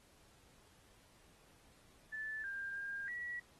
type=tone with pitch steps; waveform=sine; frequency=1748 / 1596 / 1607 / 1932 Hz; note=A6 / G6 / G6 / B6; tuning=-12 / +31 / +43 / -39 cents; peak=-40 dBFS; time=2.12-3.4 s; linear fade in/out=10 ms; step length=320 ms; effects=pink hiss -67 dBFS RMS until 3.59 s + AAC 32 kbps